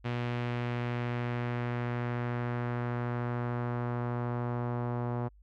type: tone with low-pass filter sweep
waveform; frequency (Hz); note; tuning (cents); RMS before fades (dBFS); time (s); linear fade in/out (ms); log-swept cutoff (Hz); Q
sawtooth; 120.9; B2; -36; -33; 0.04-5.29; 20; 2800 to 980; 1.4
effects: added 50 Hz sine -55 dBFS peak until 5.42 s